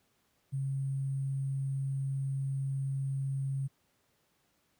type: tone with sample-and-hold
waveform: sine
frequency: 135.9 Hz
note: C#3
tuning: 34 cents flat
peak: -30 dBFS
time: 0.52-3.68 s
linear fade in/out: 20 ms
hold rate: 8820 Hz
effects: pink hiss -73 dBFS RMS until 4.79 s + high-pass 80 Hz 12 dB/octave